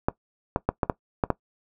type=clicks; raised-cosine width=1 ms; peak=-7 dBFS; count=7; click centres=0.085 / 0.561 / 0.69 / 0.832 / 0.898 / 1.238 / 1.303 s; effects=noise-tail reverb RT60 0.1 s tail -19 dB re dry